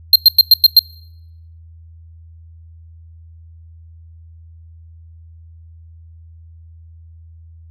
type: tone bursts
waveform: square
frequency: 4186 Hz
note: C8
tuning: in tune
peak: -3 dBFS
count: 6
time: 0.13-0.792 s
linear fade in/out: 2 ms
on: 27 ms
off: 100 ms
effects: noise-tail reverb RT60 0.8 s tail -24 dB re dry + added 82 Hz sine -38 dBFS peak until 7.7 s